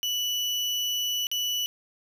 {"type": "tone with dropouts", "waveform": "35% pulse", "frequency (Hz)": 2960, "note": "F#7", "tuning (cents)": 0, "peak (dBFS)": -24, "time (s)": [0.03, 1.66], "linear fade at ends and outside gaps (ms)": 0, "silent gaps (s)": [1.269, 1.315], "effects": []}